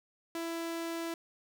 sawtooth tone, 332.8 Hz, E4, 17 cents sharp, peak -31 dBFS, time 0.35-1.14 s, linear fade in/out 2 ms, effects none

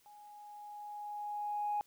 sine tone with level ramp, 830.6 Hz, G#5, in tune, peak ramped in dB -54 to -30 dBFS, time 0.06-1.81 s, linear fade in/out 0 ms, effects tanh soft clip ceiling -27 dBFS + white hiss -69 dBFS RMS until 1.86 s

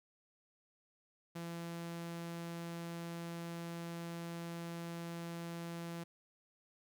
sawtooth tone, 169.2 Hz, E3, 45 cents sharp, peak -38 dBFS, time 1.35-6.04 s, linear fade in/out 10 ms, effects none

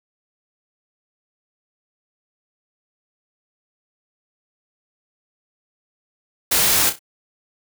white noise with echo, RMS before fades -17 dBFS, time 6.51-6.9 s, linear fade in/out 10 ms, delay 31 ms, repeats 3, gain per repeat -10 dB, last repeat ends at 6.993 s, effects none

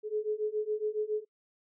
sine beating tone pair, 422.6 / 429.8 Hz, G#4 / A4, +30 / -41 cents, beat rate 7.2 Hz, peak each -33 / -32 dBFS, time 0.03-1.25 s, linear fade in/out 50 ms, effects noise-tail reverb RT60 0.1 s tail -26 dB re dry

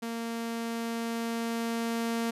sawtooth tone with level ramp, 230.6 Hz, A#3, 19 cents flat, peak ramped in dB -29 to -24 dBFS, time 0.02-2.31 s, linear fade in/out 10 ms, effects resampled to 32000 Hz

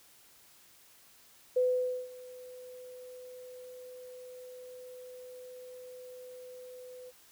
sine tone with ADSR envelope, 503 Hz, B4, 32 cents sharp, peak -23 dBFS, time 1.56-7.12 s, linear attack 9 ms, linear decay 510 ms, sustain -22 dB, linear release 35 ms, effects white hiss -60 dBFS RMS until 7.31 s

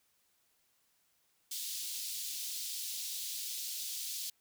pink high-pass noise, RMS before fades -40 dBFS, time 1.51-4.3 s, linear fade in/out 5 ms, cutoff 3600 Hz, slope 24 dB/octave, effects white hiss -74 dBFS RMS until 4.4 s

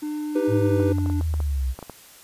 triangle tone with pitch glide, 300.6 to 293.4 Hz, D4 to D4, +40 to -2 cents, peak -24 dBFS, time 0.02-1.21 s, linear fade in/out 10 ms, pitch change -42 cents, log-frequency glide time 0.66-0.85 s
triangle chord, Eb augmented, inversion none, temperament equal, 311.1 / 392 / 493.9 Hz, Eb4 / G4 / B4, 0 / 0 / 0 cents, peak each -22 / -25 / -22 dBFS, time 0.35-0.93 s, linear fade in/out 10 ms
sine linear sweep, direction down, 109.9 to 61.74 Hz, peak -21 dBFS, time 0.47-1.75 s, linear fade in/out 50 ms
clicks, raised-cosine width 1 ms, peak -21 dBFS, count 10, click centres 0.8 / 0.984 / 1.061 / 1.099 / 1.211 / 1.34 / 1.403 / 1.79 / 1.827 / 1.897 s
effects white hiss -48 dBFS RMS until 2.23 s + resampled to 32000 Hz

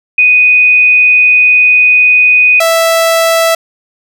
sine / sawtooth tone pair in turn, 2489 / 659.3 Hz, D#7 / E5, 0 / 0 cents, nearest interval octave + major seventh, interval 2300 cents, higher first, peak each -3 dBFS, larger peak neither, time 0.18-2.6 / 2.6-3.55 s, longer first, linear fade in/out 5 ms, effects none

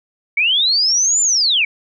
sine linear two-way sweep, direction up then down, 2200 to 7240 to 2200 Hz, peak -12 dBFS, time 0.37-1.65 s, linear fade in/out 5 ms, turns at 1.21 s, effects none

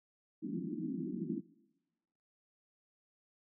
white band-pass noise, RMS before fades -39 dBFS, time 0.42-1.41 s, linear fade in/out 20 ms, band 160 to 340 Hz, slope 96 dB/octave, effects noise-tail reverb RT60 1.0 s tail -20 dB re dry

